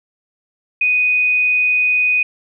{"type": "tone", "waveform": "sine", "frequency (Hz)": 2489, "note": "D#7", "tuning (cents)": 0, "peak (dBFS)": -12, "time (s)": [0.81, 2.23], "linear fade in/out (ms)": 5, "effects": []}